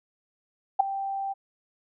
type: tone with ADSR envelope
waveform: sine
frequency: 784 Hz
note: G5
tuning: in tune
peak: -12 dBFS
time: 0.79-1.34 s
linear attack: 13 ms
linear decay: 6 ms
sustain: -16 dB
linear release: 23 ms
effects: none